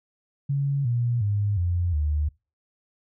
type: tone with pitch steps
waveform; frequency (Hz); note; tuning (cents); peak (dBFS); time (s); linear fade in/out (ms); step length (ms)
sine; 140 / 119.78 / 102.49 / 87.69 / 75.02; C#3 / A#2 / G#2 / F2 / D2; +18 / +47 / -22 / +8 / +37; -21; 0.49-2.29; 10; 360
effects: noise-tail reverb RT60 0.3 s tail -25 dB re dry